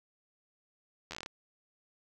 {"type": "slowing click train", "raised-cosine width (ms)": 0.2, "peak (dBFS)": -23, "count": 9, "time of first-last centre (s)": [1.11, 1.261], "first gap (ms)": 11, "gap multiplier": 1.15, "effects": []}